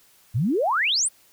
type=exponential sweep; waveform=sine; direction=up; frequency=100 to 9880 Hz; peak=-19 dBFS; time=0.34-1.09 s; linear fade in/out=20 ms; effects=white hiss -57 dBFS RMS until 1.32 s